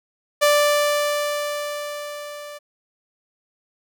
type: tone with level ramp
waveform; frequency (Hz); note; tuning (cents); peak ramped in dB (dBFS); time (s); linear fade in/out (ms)
sawtooth; 587.3; D5; 0; -9 to -31; 0.41-2.59; 20
effects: none